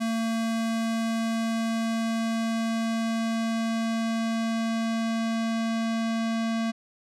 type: tone with low-pass filter sweep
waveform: square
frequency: 226.5 Hz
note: A#3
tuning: 50 cents flat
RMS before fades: -27 dBFS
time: 0-6.72 s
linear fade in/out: 20 ms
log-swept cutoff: 9900 to 6000 Hz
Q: 0.78
effects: none